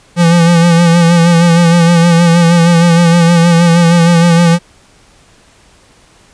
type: tone with vibrato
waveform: square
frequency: 170 Hz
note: F3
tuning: 46 cents flat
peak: -5 dBFS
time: 0.16-4.59 s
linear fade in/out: 50 ms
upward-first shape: sine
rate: 6.4 Hz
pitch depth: 43 cents each way
effects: pink hiss -45 dBFS RMS until 6.33 s + resampled to 22050 Hz

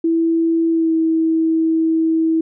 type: tone with pitch glide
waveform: sine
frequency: 329.6 to 323.4 Hz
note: E4 to E4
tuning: 0 to -33 cents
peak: -13 dBFS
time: 0.04-2.41 s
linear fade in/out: 5 ms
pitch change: -33 cents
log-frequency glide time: 0.7-0.93 s
effects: none

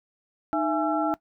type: tone cluster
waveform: sine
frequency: 308.9 / 668 / 833 / 1345 Hz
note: D#4 / E5 / G#5 / E6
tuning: -12 / +23 / +5 / +34 cents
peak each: -26 / -28 / -28 / -30 dBFS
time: 0.53-1.14 s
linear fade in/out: 0 ms
effects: noise-tail reverb RT60 0.1 s tail -19 dB re dry

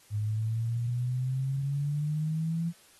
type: exponential sweep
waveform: sine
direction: up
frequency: 103.7 to 170 Hz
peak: -27 dBFS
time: 0.1-2.73 s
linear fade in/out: 50 ms
effects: white hiss -59 dBFS RMS until 2.99 s + AAC 32 kbps

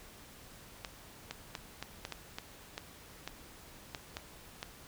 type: clicks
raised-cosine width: 0.2 ms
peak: -21 dBFS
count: 12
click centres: 0.848 / 1.31 / 1.552 / 1.826 / 2.051 / 2.123 / 2.385 / 2.779 / 3.276 / 3.948 / 4.169 / 4.629 s
effects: pink hiss -54 dBFS RMS until 4.87 s

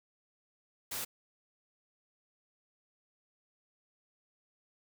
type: noise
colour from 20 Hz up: white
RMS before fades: -38 dBFS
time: 0.91-1.05 s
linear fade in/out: 10 ms
effects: none

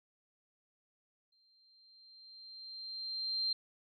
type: tone with exponential growth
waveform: sine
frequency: 4159 Hz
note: C8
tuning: 11 cents flat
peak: -30 dBFS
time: 1.32-3.53 s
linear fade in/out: 5 ms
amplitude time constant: 480 ms
effects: none

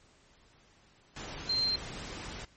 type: tone in noise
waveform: sine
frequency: 4159 Hz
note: C8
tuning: 11 cents flat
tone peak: -27 dBFS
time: 1.49-1.76 s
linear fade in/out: 5 ms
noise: pink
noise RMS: -42 dBFS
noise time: 1.16-2.45 s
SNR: +12 dB
effects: pink hiss -63 dBFS RMS until 2.56 s + MP3 32 kbps

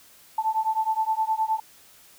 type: beating tone pair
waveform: sine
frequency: 875 / 884.6 Hz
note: A5 / A5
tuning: -10 / +9 cents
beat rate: 9.6 Hz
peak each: -25 dBFS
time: 0.38-1.6 s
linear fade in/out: 5 ms
effects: white hiss -53 dBFS RMS until 2.18 s

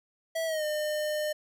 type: tone with pitch glide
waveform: square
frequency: 653 to 605.8 Hz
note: E5 to D#5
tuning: -17 to -46 cents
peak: -29 dBFS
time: 0.35-1.33 s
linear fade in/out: 10 ms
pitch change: -129 cents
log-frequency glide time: 0.46-0.64 s
effects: none

